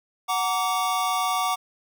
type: chord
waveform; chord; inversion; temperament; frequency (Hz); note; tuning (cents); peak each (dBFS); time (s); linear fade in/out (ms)
square; Gb augmented; none; just; 740 / 925 / 1156.2; Gb5 / Bb5 / D6; 0 / -14 / -27; -27 / -31 / -26; 0.28-1.56; 20
effects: none